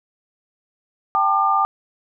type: chord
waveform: sine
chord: G suspended second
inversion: none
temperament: equal with one note detuned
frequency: 784 / 880 / 1200 Hz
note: G5 / A5 / D6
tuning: 0 / 0 / +37 cents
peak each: -20 / -22 / -17 dBFS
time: 1.15-1.65 s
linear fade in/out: 0 ms
effects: none